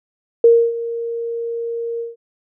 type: tone with ADSR envelope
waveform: sine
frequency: 465.2 Hz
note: A#4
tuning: 4 cents flat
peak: -5 dBFS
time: 0.44-2.16 s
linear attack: 3 ms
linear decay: 280 ms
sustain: -16 dB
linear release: 160 ms
effects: none